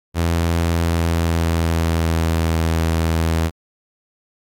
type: tone with pitch glide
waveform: sawtooth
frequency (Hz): 84 to 81.75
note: E2 to E2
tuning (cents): +33 to -14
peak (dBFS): -12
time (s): 0.14-3.51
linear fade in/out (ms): 50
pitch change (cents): -47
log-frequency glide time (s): 0.73-2.4
effects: AAC 64 kbps